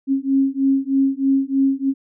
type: beating tone pair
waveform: sine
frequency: 269.5 / 272.7 Hz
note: C#4 / C#4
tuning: -49 / -28 cents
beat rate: 3.2 Hz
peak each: -18 dBFS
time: 0.07-1.94 s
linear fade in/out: 50 ms
effects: none